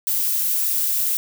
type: noise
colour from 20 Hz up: violet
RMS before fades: -21 dBFS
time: 0.07-1.17 s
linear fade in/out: 0 ms
effects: none